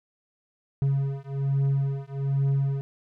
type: beating tone pair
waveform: triangle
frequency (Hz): 137.2 / 138.4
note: C#3 / C#3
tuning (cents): -17 / -2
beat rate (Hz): 1.2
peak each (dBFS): -24 / -24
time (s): 0.82-2.81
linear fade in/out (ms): 0
effects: none